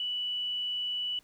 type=tone; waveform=sine; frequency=2960 Hz; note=F#7; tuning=in tune; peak=-30 dBFS; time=0-1.19 s; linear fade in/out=2 ms; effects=pink hiss -64 dBFS RMS until 1.23 s